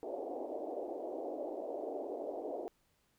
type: band-pass noise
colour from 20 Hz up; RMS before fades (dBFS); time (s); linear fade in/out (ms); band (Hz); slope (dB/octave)
white; -41; 0.03-2.68; 0; 290 to 710; 48
effects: pink hiss -75 dBFS RMS until 3.18 s